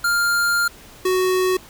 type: tone pair in turn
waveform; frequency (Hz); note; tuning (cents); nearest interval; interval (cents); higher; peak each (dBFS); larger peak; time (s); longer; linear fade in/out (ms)
square; 1400 / 370.8; F6 / F#4; +4 / +4; octave + major seventh; 2300; first; -17; neither; 0.04-0.68 / 1.05-1.57; first; 5
effects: pink hiss -44 dBFS RMS until 1.69 s